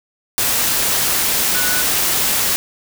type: tone in noise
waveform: sine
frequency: 1480 Hz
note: F#6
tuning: in tune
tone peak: -22 dBFS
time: 1.55-1.82 s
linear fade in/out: 0 ms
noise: white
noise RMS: -17 dBFS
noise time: 0.38-2.56 s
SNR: -8 dB
effects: none